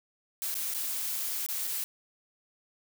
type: noise with dropouts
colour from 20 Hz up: blue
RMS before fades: -33 dBFS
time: 0.42-1.84 s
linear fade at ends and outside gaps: 0 ms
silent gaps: 0.542-0.552 / 0.739-0.746 / 1.464-1.487 / 1.67-1.674 s
effects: none